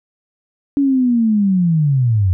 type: linear sweep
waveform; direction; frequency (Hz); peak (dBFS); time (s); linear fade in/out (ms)
sine; down; 285 to 87.31; -11; 0.77-2.33; 0
effects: none